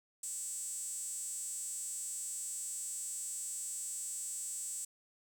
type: tone with high-pass filter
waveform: sawtooth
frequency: 380 Hz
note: F#4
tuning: 46 cents sharp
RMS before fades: -41 dBFS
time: 0.23-4.85 s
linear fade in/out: 5 ms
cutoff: 8000 Hz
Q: 9.2
effects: none